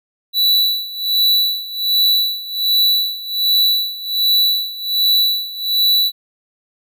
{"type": "tone with tremolo", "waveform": "square", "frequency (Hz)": 3951, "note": "B7", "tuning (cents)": 0, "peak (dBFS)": -11, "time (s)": [0.33, 6.12], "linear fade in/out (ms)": 50, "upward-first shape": "sine", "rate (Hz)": 1.3, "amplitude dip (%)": 85, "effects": []}